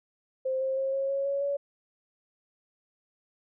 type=tone with pitch steps; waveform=sine; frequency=523.3 / 530 / 536.8 / 543.6 / 550.6 / 557.6 / 564.8 Hz; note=C5 / C5 / C5 / C#5 / C#5 / C#5 / C#5; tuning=0 / +22 / +44 / -34 / -12 / +10 / +32 cents; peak=-26 dBFS; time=0.45-1.57 s; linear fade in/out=10 ms; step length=160 ms; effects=none